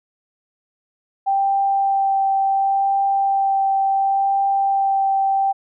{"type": "tone with vibrato", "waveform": "sine", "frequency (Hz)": 784, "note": "G5", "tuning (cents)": 0, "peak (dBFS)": -15, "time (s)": [1.26, 5.53], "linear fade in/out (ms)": 20, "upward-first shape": "sine", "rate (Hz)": 0.7, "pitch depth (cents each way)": 9, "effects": []}